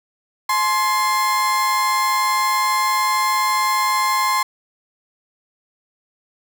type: tone pair together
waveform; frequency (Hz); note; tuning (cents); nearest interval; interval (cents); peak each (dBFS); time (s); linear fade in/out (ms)
35% pulse; 850 / 1049.6; G#5 / C6; +40 / +5; major third; 365; -23 / -15; 0.49-4.43; 5
effects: none